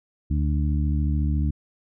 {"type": "harmonic tone", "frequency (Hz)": 74, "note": "D2", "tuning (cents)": 14, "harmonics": [1, 2, 3, 4], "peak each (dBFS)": [-21, -27, -31, -33], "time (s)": [0.3, 1.51], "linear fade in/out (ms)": 10, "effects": []}